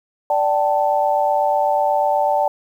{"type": "chord", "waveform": "sine", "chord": "D suspended fourth", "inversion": "none", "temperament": "equal with one note detuned", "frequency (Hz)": [587.3, 771.9, 880], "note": ["D5", "G5", "A5"], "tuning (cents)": [0, -27, 0], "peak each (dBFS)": -19, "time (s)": [0.3, 2.48], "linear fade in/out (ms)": 2, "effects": ["8-bit"]}